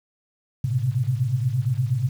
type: tone cluster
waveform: sine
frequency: 109 / 124.6 / 133.1 Hz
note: A2 / B2 / C3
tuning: -16 / +16 / +30 cents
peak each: -26 / -24 / -24 dBFS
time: 0.64-2.09 s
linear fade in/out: 5 ms
effects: 8-bit